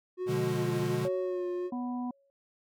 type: tone with vibrato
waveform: triangle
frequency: 363.3 Hz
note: F#4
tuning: 32 cents flat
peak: -29 dBFS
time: 0.17-1.71 s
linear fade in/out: 50 ms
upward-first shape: sine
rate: 1.3 Hz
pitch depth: 37 cents each way
type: chord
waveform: square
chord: B diminished seventh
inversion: none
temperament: equal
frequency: 123.47 / 146.83 / 174.61 / 207.7 Hz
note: B2 / D3 / F3 / Ab3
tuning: 0 / 0 / 0 / 0 cents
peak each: -35 / -35 / -40 / -38 dBFS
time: 0.26-1.09 s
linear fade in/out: 50 ms
type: tone with exponential decay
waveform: sine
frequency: 554.4 Hz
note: C#5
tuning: in tune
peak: -28 dBFS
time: 1.05-2.3 s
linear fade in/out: 0 ms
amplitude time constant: 270 ms
type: harmonic tone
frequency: 246.9 Hz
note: B3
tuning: in tune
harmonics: 1 / 3 / 4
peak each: -32 / -42 / -44 dBFS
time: 1.72-2.11 s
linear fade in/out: 5 ms
effects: none